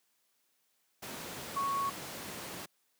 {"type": "tone in noise", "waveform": "sine", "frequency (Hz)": 1108.7, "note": "C#6", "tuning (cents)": 0, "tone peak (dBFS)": -30, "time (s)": [1.56, 1.9], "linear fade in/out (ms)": 10, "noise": "pink", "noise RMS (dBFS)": -42, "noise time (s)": [1.02, 2.66], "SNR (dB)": 9, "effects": ["white hiss -75 dBFS RMS until 2.99 s", "high-pass 150 Hz 12 dB/octave"]}